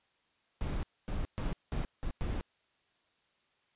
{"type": "noise bursts at uneven times", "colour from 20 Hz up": "brown", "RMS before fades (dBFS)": -34, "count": 6, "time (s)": [[0.61, 0.83], [1.08, 1.25], [1.38, 1.53], [1.72, 1.85], [2.03, 2.11], [2.21, 2.41]], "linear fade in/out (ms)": 0, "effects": ["white hiss -73 dBFS RMS until 3.75 s", "resampled to 8000 Hz"]}